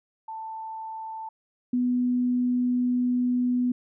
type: tone pair in turn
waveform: sine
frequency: 886 / 247.5 Hz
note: A5 / B3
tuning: +12 / +4 cents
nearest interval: octave + minor seventh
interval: 2208 cents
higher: first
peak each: -33 / -21 dBFS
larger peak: second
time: 0.28-1.29 / 1.73-3.72 s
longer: second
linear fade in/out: 5 ms
effects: none